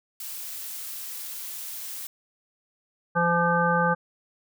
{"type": "noise", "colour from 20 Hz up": "blue", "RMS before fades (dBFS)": -36, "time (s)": [0.2, 2.07], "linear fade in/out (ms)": 2}
{"type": "harmonic tone", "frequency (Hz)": 171.5, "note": "F3", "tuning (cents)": -31, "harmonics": [1, 3, 5, 7, 9], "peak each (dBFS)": [-26, -26, -26, -26, -26], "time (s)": [3.15, 3.95], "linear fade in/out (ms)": 20}
{"effects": []}